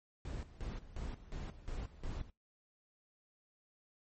brown noise with tremolo, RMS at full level -41 dBFS, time 0.25-2.3 s, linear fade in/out 2 ms, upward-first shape square, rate 2.8 Hz, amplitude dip 80%, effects noise-tail reverb RT60 0.2 s tail -24 dB re dry + MP3 32 kbps

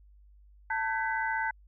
sine tone cluster, 891 / 1526 / 1641 / 1996 Hz, A5 / G6 / G#6 / B6, +22 / -47 / -21 / +18 cents, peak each -31 / -32 / -39 / -37 dBFS, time 0.7-1.51 s, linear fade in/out 5 ms, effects added 50 Hz sine -54 dBFS peak until 1.67 s

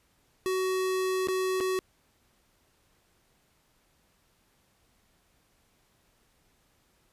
square tone with dropouts, 374.4 Hz, F#4, 20 cents sharp, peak -27 dBFS, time 0.46-1.79 s, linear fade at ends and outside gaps 0 ms, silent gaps 1.272-1.285 / 1.603-1.608 s, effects pink hiss -68 dBFS RMS until 7.12 s + resampled to 32000 Hz

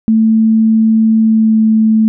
sine tone with pitch glide, 221.6 to 219.6 Hz, A3 to A3, +13 to -3 cents, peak -6 dBFS, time 0.08-2.08 s, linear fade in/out 0 ms, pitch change -16 cents, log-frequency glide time 1.21-1.58 s, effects none

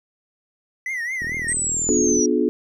triangle tone with vibrato, 1975.5 Hz, B6, in tune, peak -22 dBFS, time 0.86-1.53 s, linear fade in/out 2 ms, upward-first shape triangle, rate 4.5 Hz, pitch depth 150 cents each way
click train, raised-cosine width 3 ms, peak -22 dBFS, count 40, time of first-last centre 1.22-2.193 s, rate 40.1 Hz
sine linear sweep, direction down, 8372 to 5700 Hz, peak -20 dBFS, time 1.48-2.26 s, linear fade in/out 5 ms
sine chord, B diminished seventh, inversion none, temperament just, 246.9 / 296.3 / 355.6 / 426.7 Hz, B3 / D4 / F4 / Ab4, 0 / +15 / +31 / +47 cents, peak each -22 dBFS, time 1.89-2.49 s, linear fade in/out 0 ms
effects none

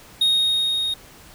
triangle tone with level ramp, 3729 Hz, A#7, in tune, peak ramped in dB -13 to -20 dBFS, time 0.21-0.94 s, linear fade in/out 5 ms, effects pink hiss -46 dBFS RMS until 1.34 s

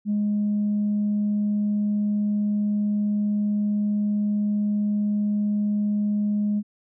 sine tone, 207.7 Hz, G#3, in tune, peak -19 dBFS, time 0.05-6.63 s, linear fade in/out 50 ms, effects tanh soft clip ceiling -17 dBFS

